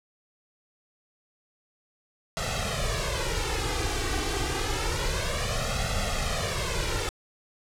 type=noise with flanger; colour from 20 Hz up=pink; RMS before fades=-28 dBFS; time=2.37-7.09 s; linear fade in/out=0 ms; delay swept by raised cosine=1.5 to 2.6 ms; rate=0.28 Hz; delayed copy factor=+1; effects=low-pass 8000 Hz 12 dB/octave